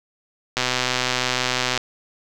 click train, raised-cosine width 0.2 ms, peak -3 dBFS, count 153, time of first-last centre 0.57-1.776 s, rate 126 Hz, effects none

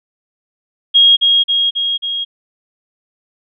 sine tone with echo, 3271 Hz, G#7, 27 cents flat, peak -5 dBFS, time 0.94-1.17 s, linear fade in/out 20 ms, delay 270 ms, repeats 4, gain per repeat -3 dB, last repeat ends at 2.25 s, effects none

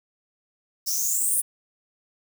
violet noise with high-pass filter sweep, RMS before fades -24 dBFS, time 0.86-1.42 s, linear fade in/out 20 ms, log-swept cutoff 5300 to 9900 Hz, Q 9.5, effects none

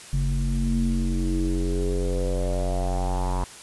square tone with low-pass filter sweep, 45.56 Hz, F#1, 26 cents flat, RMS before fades -24 dBFS, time 0.13-3.44 s, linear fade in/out 0 ms, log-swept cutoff 160 to 980 Hz, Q 5.7, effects white hiss -43 dBFS RMS until 3.62 s + resampled to 24000 Hz

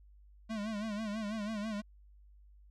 square tone with vibrato, 213.2 Hz, G#3, 46 cents sharp, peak -36 dBFS, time 0.49-1.82 s, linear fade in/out 20 ms, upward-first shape sine, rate 6.1 Hz, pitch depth 92 cents each way, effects added 50 Hz sine -56 dBFS peak until 2.7 s + low-pass 6000 Hz 12 dB/octave

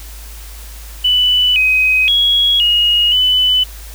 sine tone with pitch steps, 2981 / 2520 / 3324 / 2876 / 3002 Hz, F#7 / D#7 / G#7 / F#7 / F#7, +12 / +21 / +1 / -50 / +24 cents, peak -9 dBFS, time 1.04-3.64 s, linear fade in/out 10 ms, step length 520 ms, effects added 53 Hz sine -30 dBFS peak until 3.94 s + white hiss -37 dBFS RMS until 3.94 s

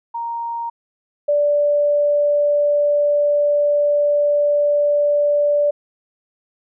sine tone pair in turn, 932.3 / 584 Hz, A#5 / D5, 0 / -10 cents, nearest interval minor sixth, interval 810 cents, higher first, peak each -22 / -13 dBFS, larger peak second, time 0.14-0.7 / 1.28-5.71 s, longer second, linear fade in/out 10 ms, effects none

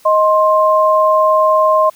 sine tone pair together, 626 / 1055.2 Hz, D#5 / C6, +10 / +14 cents, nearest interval major sixth, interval 904 cents, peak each -11 dBFS, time 0.05-1.9 s, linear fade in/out 10 ms, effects white hiss -47 dBFS RMS until 1.95 s

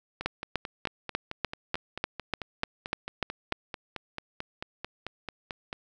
two click trains, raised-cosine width 0.3 ms, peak -19 / -11 dBFS, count 26 / 12, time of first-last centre 0.21-5.729 / 0.26-3.524 s, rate 4.53 / 3.37 Hz, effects none

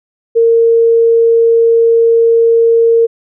sine tone, 460 Hz, A#4, 23 cents flat, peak -5 dBFS, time 0.35-3.07 s, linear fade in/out 20 ms, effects none

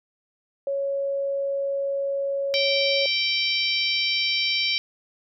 sine tone, 554.4 Hz, C#5, in tune, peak -23 dBFS, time 0.67-3.06 s, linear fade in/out 2 ms
harmonic tone, 777 Hz, G5, 16 cents flat, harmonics 3 / 4 / 5 / 6 / 7, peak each -26 / -27 / -28 / -29 / -29 dBFS, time 2.54-4.78 s, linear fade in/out 0 ms
effects none

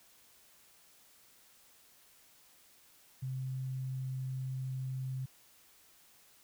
sine tone, 130.81 Hz, C3, in tune, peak -35 dBFS, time 3.22-5.26 s, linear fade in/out 10 ms, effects white hiss -63 dBFS RMS until 6.43 s

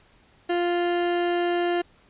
30% pulse tone, 349.2 Hz, F4, in tune, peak -19 dBFS, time 0.49-1.82 s, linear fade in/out 10 ms, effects pink hiss -58 dBFS RMS until 2.09 s + resampled to 8000 Hz

